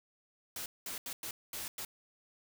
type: noise bursts at uneven times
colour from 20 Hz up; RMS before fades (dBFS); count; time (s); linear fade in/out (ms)
white; -41; 6; 0.56-0.66 / 0.86-0.98 / 1.06-1.13 / 1.23-1.31 / 1.53-1.68 / 1.78-1.85; 2
effects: none